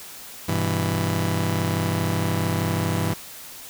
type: chord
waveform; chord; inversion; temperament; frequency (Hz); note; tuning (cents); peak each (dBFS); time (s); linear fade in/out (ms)
sawtooth; E minor; first; just; 98.89 / 123.61 / 164.81; G2 / B2 / E3; +16 / +2 / 0; -21 / -25 / -21; 0.48-3.14; 10
effects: white hiss -40 dBFS RMS until 3.69 s